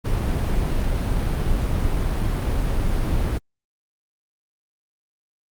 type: noise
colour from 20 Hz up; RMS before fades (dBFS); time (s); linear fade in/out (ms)
brown; -21; 0.04-3.39; 20
effects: Opus 48 kbps